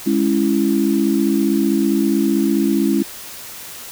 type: chord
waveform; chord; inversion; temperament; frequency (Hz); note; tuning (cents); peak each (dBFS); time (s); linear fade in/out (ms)
sine; C# minor; second; just; 207.9 / 277.2 / 332.6; G#3 / C#4 / E4; +2 / 0 / +16; -18; 0.06-3.03; 10
effects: white hiss -34 dBFS RMS until 3.91 s